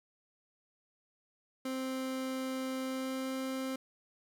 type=tone with pitch glide; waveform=30% pulse; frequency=261.6 to 263.3 Hz; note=C4 to C4; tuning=0 to +11 cents; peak=-32 dBFS; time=1.65-3.76 s; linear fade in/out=5 ms; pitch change=+11 cents; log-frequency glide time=2.82-3.36 s; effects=none